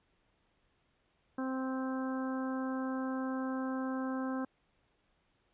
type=harmonic tone; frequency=261.6 Hz; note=C4; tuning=in tune; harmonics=1 / 2 / 3 / 4 / 5 / 6; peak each=-34 / -42 / -46 / -45 / -47 / -48 dBFS; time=1.38-4.45 s; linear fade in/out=5 ms; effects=pink hiss -74 dBFS RMS until 5.53 s + resampled to 8000 Hz